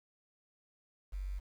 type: tone with quantisation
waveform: sine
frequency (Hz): 47.54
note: F#1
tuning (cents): +48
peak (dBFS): -36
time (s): 1.12-1.4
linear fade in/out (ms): 20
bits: 10
effects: none